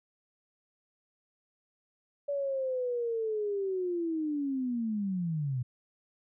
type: linear sweep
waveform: sine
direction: down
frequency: 574 to 120 Hz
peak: -29 dBFS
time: 2.28-5.63 s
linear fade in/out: 10 ms
effects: none